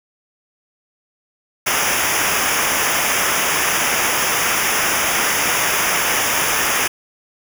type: noise with comb filter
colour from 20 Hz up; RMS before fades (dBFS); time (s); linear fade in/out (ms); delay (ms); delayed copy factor
pink; -18; 1.66-6.88; 10; 0.24; -0.95
effects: none